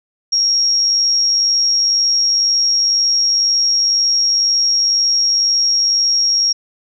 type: tone with amplitude modulation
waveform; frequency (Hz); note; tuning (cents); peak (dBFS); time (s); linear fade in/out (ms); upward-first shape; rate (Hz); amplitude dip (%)
sine; 5588; F8; 0; -10; 0.32-6.53; 10; sine; 102; 30
effects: none